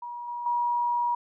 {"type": "tone with level steps", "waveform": "sine", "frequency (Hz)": 959, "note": "A#5", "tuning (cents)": 49, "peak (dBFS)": [-34, -31, -23], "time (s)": [0.02, 1.15], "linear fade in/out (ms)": 5, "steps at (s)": [0.28, 0.46], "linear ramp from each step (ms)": 2, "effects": []}